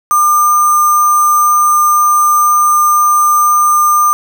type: tone with sample-and-hold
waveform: sine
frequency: 1201 Hz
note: D6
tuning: 38 cents sharp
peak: -6 dBFS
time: 0.11-4.13 s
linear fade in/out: 0 ms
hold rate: 7350 Hz
effects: none